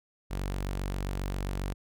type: tone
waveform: sawtooth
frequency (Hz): 47.45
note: F#1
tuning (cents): +44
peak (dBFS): -27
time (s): 0.3-1.74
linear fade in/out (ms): 20
effects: none